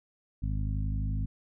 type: harmonic tone with a mistuned harmonic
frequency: 51.91 Hz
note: G#1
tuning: in tune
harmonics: 1 / 2 / 3 / 4 / 5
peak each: -30 / -33 / -38 / -42 / -43 dBFS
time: 0.42-1.26 s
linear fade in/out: 10 ms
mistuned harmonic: 1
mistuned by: +22 cents
effects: none